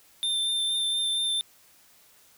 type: tone with vibrato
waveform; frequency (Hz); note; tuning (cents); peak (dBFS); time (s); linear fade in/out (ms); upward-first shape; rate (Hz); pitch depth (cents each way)
square; 3580; A7; +29; -25; 0.23-1.41; 0; sine; 4.3; 13
effects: white hiss -58 dBFS RMS until 2.37 s